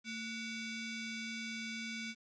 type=ring-modulated tone; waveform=sawtooth; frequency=1244.5 Hz; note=D#6; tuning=in tune; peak=-33 dBFS; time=0.04-2.15 s; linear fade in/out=50 ms; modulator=1020 Hz; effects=resampled to 16000 Hz + 11-bit